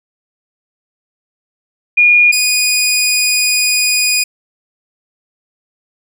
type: tone pair in turn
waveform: sine / 15% pulse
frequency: 2435 / 2470 Hz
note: D#7 / D#7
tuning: -38 / -13 cents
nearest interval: unison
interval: 25 cents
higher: second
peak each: -5 / -4 dBFS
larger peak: second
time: 1.97-2.32 / 2.32-4.24 s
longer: second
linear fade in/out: 10 ms
effects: none